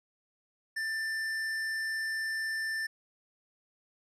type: tone with tanh clipping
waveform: triangle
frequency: 1778 Hz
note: A6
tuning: 18 cents sharp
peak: -33 dBFS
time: 0.76-2.87 s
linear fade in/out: 10 ms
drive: 16 dB
effects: resampled to 32000 Hz